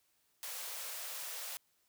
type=high-pass noise; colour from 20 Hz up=white; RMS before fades=-43 dBFS; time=0.43-1.57 s; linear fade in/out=0 ms; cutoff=460 Hz; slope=96 dB/octave; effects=white hiss -75 dBFS RMS until 1.88 s